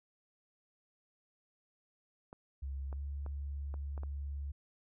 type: clicks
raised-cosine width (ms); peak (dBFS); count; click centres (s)
1; -35; 6; 2.329 / 2.928 / 3.263 / 3.741 / 3.978 / 4.034
type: tone with pitch glide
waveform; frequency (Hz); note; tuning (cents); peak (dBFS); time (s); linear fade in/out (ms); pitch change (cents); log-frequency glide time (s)
sine; 68.3 to 70.71; C#2 to C#2; -25 to +35; -37; 2.62-4.52; 10; +60; 2.94-3
effects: none